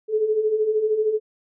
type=beating tone pair; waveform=sine; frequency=420.7 / 433.7 Hz; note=G#4 / A4; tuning=+22 / -25 cents; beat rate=13 Hz; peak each=-26 / -19 dBFS; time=0.08-1.2 s; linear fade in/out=50 ms; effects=none